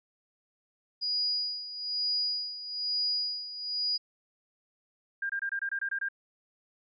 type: tone with tremolo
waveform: sine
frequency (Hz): 4900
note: D#8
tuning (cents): -27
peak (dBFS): -26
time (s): 1.01-3.98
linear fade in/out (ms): 20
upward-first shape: sine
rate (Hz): 1.1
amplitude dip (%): 75
type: tone bursts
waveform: sine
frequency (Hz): 1600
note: G6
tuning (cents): +35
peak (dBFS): -29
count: 9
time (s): 5.22-6.087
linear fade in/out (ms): 5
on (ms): 75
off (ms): 24
effects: none